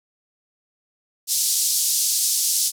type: band-pass noise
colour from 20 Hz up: pink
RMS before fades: -21 dBFS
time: 1.27-2.72 s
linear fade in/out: 50 ms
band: 4900 to 13000 Hz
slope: 24 dB/octave
effects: none